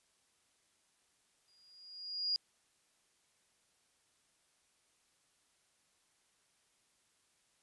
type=tone with exponential growth; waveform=sine; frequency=4855 Hz; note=D#8; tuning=43 cents flat; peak=-29 dBFS; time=1.48-2.36 s; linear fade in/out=0 ms; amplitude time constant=190 ms; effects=white hiss -74 dBFS RMS until 7.62 s + resampled to 24000 Hz